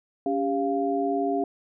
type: tone cluster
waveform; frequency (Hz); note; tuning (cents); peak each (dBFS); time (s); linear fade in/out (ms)
sine; 280.4 / 398 / 696; C#4 / G4 / F5; +20 / +26 / -6; -27; 0.26-1.44; 2
effects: none